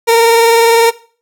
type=tone with vibrato; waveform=30% pulse; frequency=460.8 Hz; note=A#4; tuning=20 cents flat; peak=-3 dBFS; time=0.07-0.91 s; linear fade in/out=20 ms; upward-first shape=sine; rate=20 Hz; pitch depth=29 cents each way; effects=noise-tail reverb RT60 0.4 s tail -18 dB re dry